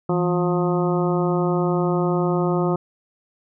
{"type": "harmonic tone with a mistuned harmonic", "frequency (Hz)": 178.1, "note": "F3", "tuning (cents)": 34, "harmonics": [1, 2, 3, 4, 5, 6, 7], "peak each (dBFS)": [-21, -22, -28, -29, -32, -33, -31], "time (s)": [0.09, 2.76], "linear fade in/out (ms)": 5, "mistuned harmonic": 1, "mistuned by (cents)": -110, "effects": []}